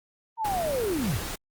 sine linear sweep, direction down, 932.3 to 51.91 Hz, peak -25 dBFS, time 0.37-1.21 s, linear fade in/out 50 ms
pink noise, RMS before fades -34 dBFS, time 0.44-1.36 s, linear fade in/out 10 ms
effects Opus 24 kbps

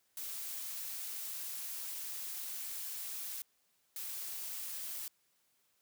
blue noise bursts at uneven times, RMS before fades -42 dBFS, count 2, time 0.17-3.42 / 3.96-5.08 s, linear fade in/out 2 ms, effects white hiss -75 dBFS RMS until 5.81 s + high-pass 60 Hz 12 dB/octave

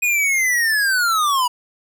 square linear sweep, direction down, 2489 to 958 Hz, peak -16 dBFS, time 0.02-1.48 s, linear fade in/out 10 ms, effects none

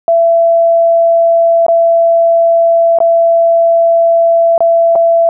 sine tone with dropouts, 670 Hz, E5, 28 cents sharp, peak -5 dBFS, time 0.08-5.29 s, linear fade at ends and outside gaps 1 ms, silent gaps 1.665-1.683 / 2.987-3.003 / 4.579-4.605 / 4.954-4.958 s, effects none

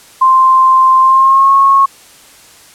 sine tone with pitch glide, 1046.5 to 1094.1 Hz, C6 to C#6, 0 to -23 cents, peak -4 dBFS, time 0.21-1.86 s, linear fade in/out 10 ms, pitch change +77 cents, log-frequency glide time 1.01-1.53 s, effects white hiss -40 dBFS RMS until 2.74 s + low-pass 11000 Hz 12 dB/octave

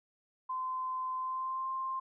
sine tone with pitch glide, 1031 to 1052.7 Hz, C6 to C6, -26 to +10 cents, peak -33 dBFS, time 0.49-2 s, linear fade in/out 10 ms, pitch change +36 cents, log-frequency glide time 1.17-1.66 s, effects none

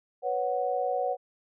sine chord, B suspended second, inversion none, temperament equal, 493.9 / 554.4 / 740 Hz, B4 / C#5 / F#5, 0 / 0 / 0 cents, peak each -31 / -31 / -29 dBFS, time 0.22-1.17 s, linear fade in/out 50 ms, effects none

